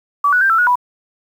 sine tone with pitch steps, 1148 / 1474 / 1578 / 1333 / 1455 / 985 Hz, D6 / F#6 / G6 / E6 / F#6 / B5, -40 / -7 / +11 / +19 / -29 / -5 cents, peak -10 dBFS, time 0.24-0.756 s, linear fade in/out 5 ms, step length 86 ms, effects 7-bit

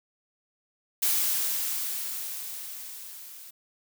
blue noise with level ramp, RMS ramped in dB -24 to -46 dBFS, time 1.02-3.51 s, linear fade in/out 10 ms, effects none

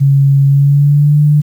sine tone with pitch glide, 138.59 to 148.54 Hz, C#3 to D3, 0 to +20 cents, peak -5 dBFS, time 0-1.42 s, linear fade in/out 20 ms, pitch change +120 cents, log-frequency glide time 0.46-1.2 s, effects 7-bit

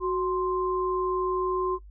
sine tone pair together, 370 / 1046.5 Hz, F#4 / C6, 0 / 0 cents, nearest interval octave + tritone, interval 1800 cents, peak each -25 / -29 dBFS, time 0-1.79 s, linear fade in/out 50 ms, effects noise-tail reverb RT60 0.1 s tail -18 dB re dry + added 50 Hz sine -44 dBFS peak until 1.9 s

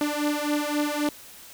sawtooth beating tone pair, 293.7 / 297.5 Hz, D4 / D4, 0 / +22 cents, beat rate 3.8 Hz, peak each -23 dBFS, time 0.01-1.09 s, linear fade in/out 2 ms, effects white hiss -46 dBFS RMS until 1.53 s

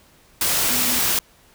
sine tone in noise, 246.9 Hz, B3, in tune, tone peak -30 dBFS, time 0.7-0.99 s, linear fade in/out 2 ms, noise white, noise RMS -20 dBFS, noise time 0.41-1.19 s, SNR -13 dB, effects pink hiss -54 dBFS RMS until 1.54 s

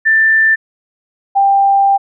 sine tone pair in turn, 1776 / 791.1 Hz, A6 / G5, +16 / +16 cents, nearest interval octave + major second, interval 1400 cents, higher first, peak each -7 dBFS, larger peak neither, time 0.05-0.56 / 1.35-1.98 s, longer second, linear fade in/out 20 ms, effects none

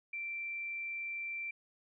sine tone, 2349 Hz, D7, in tune, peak -37 dBFS, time 0.13-1.51 s, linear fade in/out 5 ms, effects none

